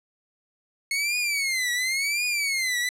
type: tone with vibrato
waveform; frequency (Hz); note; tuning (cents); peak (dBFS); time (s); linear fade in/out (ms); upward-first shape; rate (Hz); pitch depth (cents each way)
sawtooth; 2181; C#7; -29; -20; 0.91-2.89; 2; triangle; 0.93; 220
effects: low-pass 12000 Hz 12 dB/octave